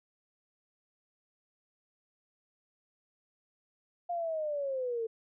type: linear sweep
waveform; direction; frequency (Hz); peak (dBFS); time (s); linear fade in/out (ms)
sine; down; 706 to 442.6; -31; 4.09-5.07; 10
effects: none